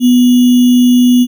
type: tone with sample-and-hold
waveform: sine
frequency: 246.9 Hz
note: B3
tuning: in tune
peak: -4 dBFS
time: 0-1.27 s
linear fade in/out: 50 ms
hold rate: 3150 Hz
effects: none